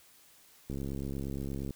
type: click train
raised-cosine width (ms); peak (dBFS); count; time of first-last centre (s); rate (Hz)
3; -25; 70; 0.7-1.707; 68.5
effects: white hiss -60 dBFS RMS until 1.75 s